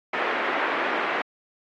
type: band-pass noise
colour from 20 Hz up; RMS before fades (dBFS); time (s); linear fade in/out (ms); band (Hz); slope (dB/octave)
white; -26; 0.13-1.22; 5; 280 to 2100; 24
effects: AAC 48 kbps